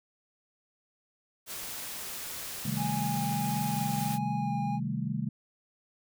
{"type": "noise", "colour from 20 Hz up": "white", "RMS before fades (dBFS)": -39, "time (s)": [1.46, 4.19], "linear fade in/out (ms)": 50}
{"type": "chord", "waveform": "sine", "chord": "A half-diminished seventh", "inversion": "first", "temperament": "equal", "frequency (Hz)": [130.81, 155.56, 196, 220], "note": ["C3", "Eb3", "G3", "A3"], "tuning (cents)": [0, 0, 0, 0], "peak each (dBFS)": -35, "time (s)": [2.65, 5.29], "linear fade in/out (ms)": 5}
{"type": "tone with vibrato", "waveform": "triangle", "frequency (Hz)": 820, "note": "G#5", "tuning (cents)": -22, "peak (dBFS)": -31, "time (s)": [2.76, 4.8], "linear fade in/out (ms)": 50, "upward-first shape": "sine", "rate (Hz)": 1.5, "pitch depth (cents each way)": 16}
{"effects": []}